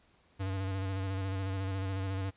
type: tone with vibrato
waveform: square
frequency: 96 Hz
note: G2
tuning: 36 cents flat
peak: -33 dBFS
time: 0.39-2.31 s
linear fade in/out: 20 ms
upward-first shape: square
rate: 14 Hz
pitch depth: 28 cents each way
effects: pink hiss -67 dBFS RMS until 2.36 s + resampled to 8000 Hz